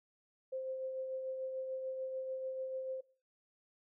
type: tone with tremolo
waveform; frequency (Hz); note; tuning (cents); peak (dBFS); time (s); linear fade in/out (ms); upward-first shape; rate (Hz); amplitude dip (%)
sine; 523.3; C5; 0; -36; 0.52-3.01; 10; triangle; 6.8; 40
effects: noise-tail reverb RT60 0.4 s tail -20 dB re dry